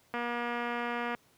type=click train; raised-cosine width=0.5 ms; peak=-20 dBFS; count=242; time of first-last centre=0.14-1.148 s; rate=239 Hz; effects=pink hiss -65 dBFS RMS until 1.37 s + high-pass 100 Hz 12 dB/octave